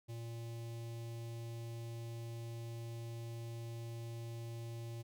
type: tone with notch filter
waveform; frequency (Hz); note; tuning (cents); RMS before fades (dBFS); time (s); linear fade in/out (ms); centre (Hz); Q
square; 116.1; A#2; -7; -45; 0.08-5.03; 20; 1400; 0.88
effects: none